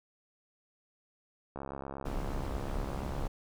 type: click train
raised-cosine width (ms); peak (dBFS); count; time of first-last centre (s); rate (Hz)
1; -26; 118; 1.56-3.268; 68.5
type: noise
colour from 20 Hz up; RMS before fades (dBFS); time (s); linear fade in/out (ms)
brown; -36; 2.05-3.28; 10
effects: none